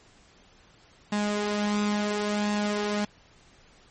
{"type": "tone with flanger", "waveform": "sawtooth", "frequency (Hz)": 207.7, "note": "G#3", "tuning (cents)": 0, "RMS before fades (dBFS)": -27, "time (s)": [1.12, 3.05], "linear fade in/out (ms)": 5, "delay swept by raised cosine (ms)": [1.1, 4], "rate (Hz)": 0.72, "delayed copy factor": 0.5, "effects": ["pink hiss -57 dBFS RMS until 3.9 s", "MP3 32 kbps"]}